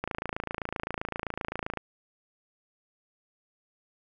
click train, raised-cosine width 0.5 ms, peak -16 dBFS, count 49, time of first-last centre 0.04-1.773 s, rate 27.7 Hz, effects none

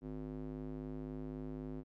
square tone with band-pass filter, 51.91 Hz, G#1, in tune, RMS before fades -44 dBFS, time 0.01-1.84 s, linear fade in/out 50 ms, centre 280 Hz, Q 1.8, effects none

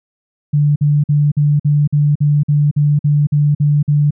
sine tone bursts, 146.83 Hz, D3, in tune, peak -9 dBFS, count 13, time 0.53-4.108 s, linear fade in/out 10 ms, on 230 ms, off 49 ms, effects none

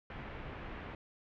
pink low-pass noise, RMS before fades -45 dBFS, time 0.1-0.95 s, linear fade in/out 2 ms, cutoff 2600 Hz, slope 24 dB/octave, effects none

